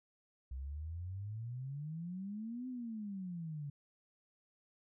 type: exponential two-way sweep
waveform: sine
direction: up then down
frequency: 63.1 to 258.5 to 140.4 Hz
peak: -40 dBFS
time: 0.51-3.7 s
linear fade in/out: 5 ms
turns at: 2.68 s
effects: none